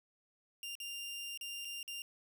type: tone with dropouts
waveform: sawtooth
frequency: 2794 Hz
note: F7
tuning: in tune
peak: -38 dBFS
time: 0.63-2.02 s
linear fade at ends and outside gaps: 1 ms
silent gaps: 0.753-0.801 / 1.375-1.411 / 1.648-1.652 / 1.829-1.878 s
effects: none